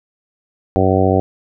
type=harmonic tone; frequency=94.5 Hz; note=F#2; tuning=37 cents sharp; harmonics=1 / 2 / 3 / 4 / 5 / 6 / 7 / 8; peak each=-17 / -20 / -19 / -19 / -19 / -21 / -21 / -20 dBFS; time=0.76-1.2 s; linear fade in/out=0 ms; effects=none